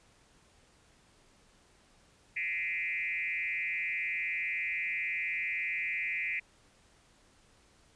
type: tone with frequency modulation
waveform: sine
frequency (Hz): 2224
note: C#7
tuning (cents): +5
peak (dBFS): -31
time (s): 2.36-6.4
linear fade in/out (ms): 10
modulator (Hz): 167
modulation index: 1.8
effects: pink hiss -64 dBFS RMS until 7.95 s + resampled to 22050 Hz